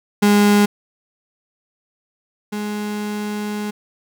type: tone pair in turn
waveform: 35% pulse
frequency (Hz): 205.7 / 208.9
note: G#3 / G#3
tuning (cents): -16 / +10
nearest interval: unison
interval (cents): 26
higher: second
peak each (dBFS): -9 / -21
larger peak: first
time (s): 0.22-0.66 / 2.52-3.71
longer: second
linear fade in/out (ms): 10
effects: none